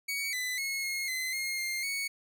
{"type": "tone with pitch steps", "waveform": "sawtooth", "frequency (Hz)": [2249, 2004, 2176, 2156, 2044, 2138, 2113, 2223], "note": ["C#7", "B6", "C#7", "C#7", "C7", "C7", "C7", "C#7"], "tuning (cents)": [24, 25, -33, -49, -41, 37, 16, 4], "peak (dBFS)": -28, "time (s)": [0.08, 2.08], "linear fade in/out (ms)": 10, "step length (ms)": 250, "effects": []}